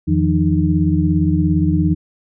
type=tone cluster; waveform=sine; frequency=84.1 / 158.3 / 175.6 / 305.8 Hz; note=E2 / D#3 / F3 / D#4; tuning=+35 / +30 / +10 / -30 cents; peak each=-18 dBFS; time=0.07-1.95 s; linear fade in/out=20 ms; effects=none